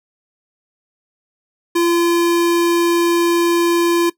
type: tone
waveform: square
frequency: 342.2 Hz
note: F4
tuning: 35 cents flat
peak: -13 dBFS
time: 1.75-4.1 s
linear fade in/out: 10 ms
effects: noise-tail reverb RT60 0.1 s tail -19 dB re dry